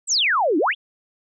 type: exponential two-way sweep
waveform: sine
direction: down then up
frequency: 8372 to 281.6 to 3640 Hz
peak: -16 dBFS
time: 0.07-0.75 s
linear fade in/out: 50 ms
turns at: 0.58 s
effects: none